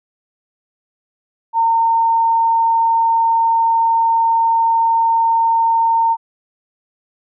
sine tone, 913 Hz, A#5, 36 cents flat, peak -11 dBFS, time 1.53-6.17 s, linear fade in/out 50 ms, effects none

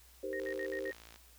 sine chord, C minor seventh, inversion first, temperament equal with one note detuned, 311.1 / 392 / 470.2 / 523.3 Hz, Eb4 / G4 / Bb4 / C5, 0 / 0 / +15 / 0 cents, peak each -46 / -40 / -45 / -40 dBFS, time 0.23-0.91 s, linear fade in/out 5 ms
sine tone bursts, 1861 Hz, A#6, 3 cents flat, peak -40 dBFS, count 5, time 0.33-0.922 s, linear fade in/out 0 ms, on 68 ms, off 63 ms
click train, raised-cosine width 0.2 ms, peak -35 dBFS, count 44, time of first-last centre 0.4-1.16 s, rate 56.6 Hz
effects added 60 Hz sine -61 dBFS peak until 1.38 s + white hiss -62 dBFS RMS until 1.38 s

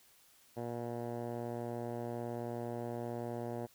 10% pulse tone with low-pass filter, 118.8 Hz, A#2, 33 cents sharp, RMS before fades -40 dBFS, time 0.56-3.67 s, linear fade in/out 20 ms, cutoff 810 Hz, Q 1.2, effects white hiss -65 dBFS RMS until 3.74 s

